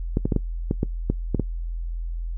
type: clicks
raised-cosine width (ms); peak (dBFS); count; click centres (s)
3; -8; 9; 0.171 / 0.255 / 0.322 / 0.363 / 0.711 / 0.831 / 1.1 / 1.347 / 1.397
effects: noise-tail reverb RT60 0.1 s tail -21 dB re dry + added 42 Hz sine -26 dBFS peak until 2.37 s